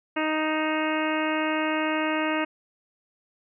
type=harmonic tone with a mistuned harmonic; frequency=311.1 Hz; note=D#4; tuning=in tune; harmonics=1 / 2 / 3 / 4 / 5 / 6 / 7 / 8 / 9; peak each=-27 / -30 / -32 / -33 / -34 / -35 / -35 / -36 / -37 dBFS; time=0.16-2.45 s; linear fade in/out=10 ms; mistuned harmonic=8; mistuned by=+32 cents; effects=none